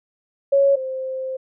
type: tone pair in turn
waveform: sine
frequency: 554.4 / 523.3 Hz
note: C#5 / C5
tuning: 0 / 0 cents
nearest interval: minor second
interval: 100 cents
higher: first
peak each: -12 / -24 dBFS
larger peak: first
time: 0.52-0.76 / 0.76-1.37 s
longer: second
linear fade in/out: 10 ms
effects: none